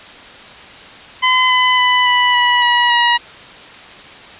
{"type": "tone with pitch steps", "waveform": "15% pulse", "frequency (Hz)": [1018, 1007.5, 997, 986.7, 976.5, 966.4, 956.4], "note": ["C6", "B5", "B5", "B5", "B5", "B5", "A#5"], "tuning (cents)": [-48, 34, 16, -2, -20, -38, 44], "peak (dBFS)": -3, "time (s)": [1.22, 3.18], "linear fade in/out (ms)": 20, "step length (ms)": 280, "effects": ["white hiss -36 dBFS RMS until 4.39 s", "resampled to 8000 Hz"]}